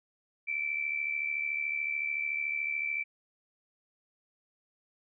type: tone with amplitude modulation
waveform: sine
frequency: 2329 Hz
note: D7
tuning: 15 cents flat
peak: -27 dBFS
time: 0.47-3.04 s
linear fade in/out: 20 ms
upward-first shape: sine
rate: 73.7 Hz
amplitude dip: 65%
effects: none